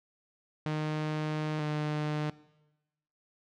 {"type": "tone pair in turn", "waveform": "sawtooth", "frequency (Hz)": [153.7, 150.97], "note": ["D#3", "D3"], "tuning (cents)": [-21, 48], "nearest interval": "unison", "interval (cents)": 31, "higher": "first", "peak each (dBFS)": -26, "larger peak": "neither", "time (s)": [[0.66, 1.59], [1.59, 2.3]], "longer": "first", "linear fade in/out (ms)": 0, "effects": ["noise-tail reverb RT60 1.0 s tail -20 dB re dry", "low-pass 4000 Hz 12 dB/octave"]}